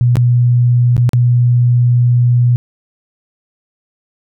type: tone with dropouts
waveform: sine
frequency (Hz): 121.8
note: B2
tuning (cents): -24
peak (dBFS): -7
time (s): 0.01-2.56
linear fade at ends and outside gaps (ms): 0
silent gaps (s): 0.156-0.169 / 0.966-0.979 / 1.092-1.133
effects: none